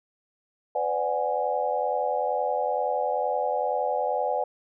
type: chord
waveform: sine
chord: G# half-diminished seventh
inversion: first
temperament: equal with one note detuned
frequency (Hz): 505.1 / 587.3 / 740 / 830.6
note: B4 / D5 / F#5 / G#5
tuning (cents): +39 / 0 / 0 / 0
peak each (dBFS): -29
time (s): 0.75-4.44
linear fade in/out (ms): 5
effects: none